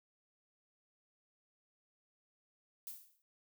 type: noise with exponential decay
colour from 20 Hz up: violet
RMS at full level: -43 dBFS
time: 2.87-3.22 s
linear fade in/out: 0 ms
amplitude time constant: 76 ms
effects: none